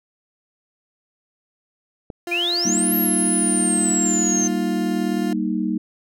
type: click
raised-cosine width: 2 ms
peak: -19 dBFS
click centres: 2.102 s
type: tone with pitch glide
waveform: 30% pulse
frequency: 347.4 to 351.2 Hz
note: F4 to F4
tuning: -9 to +10 cents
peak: -24 dBFS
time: 2.27-5.33 s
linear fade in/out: 2 ms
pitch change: +19 cents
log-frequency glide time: 3.13-4.4 s
type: exponential two-way sweep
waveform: sine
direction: up then down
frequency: 2349 to 11840 to 6200 Hz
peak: -19 dBFS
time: 2.31-4.48 s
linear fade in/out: 10 ms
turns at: 2.94 s
type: chord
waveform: sine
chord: Eb major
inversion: first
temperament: just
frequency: 194.45 / 233.3 / 311.1 Hz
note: G3 / Bb3 / Eb4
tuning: -14 / +2 / 0 cents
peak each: -24 dBFS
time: 2.65-5.78 s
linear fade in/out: 5 ms
effects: none